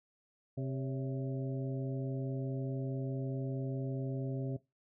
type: harmonic tone with a mistuned harmonic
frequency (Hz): 132.3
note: C3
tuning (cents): +20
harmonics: 1 / 2 / 3 / 4 / 5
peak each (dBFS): -35 / -41 / -45 / -47 / -49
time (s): 0.57-4.57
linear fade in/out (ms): 10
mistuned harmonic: 4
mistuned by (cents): +88
effects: noise-tail reverb RT60 0.2 s tail -18 dB re dry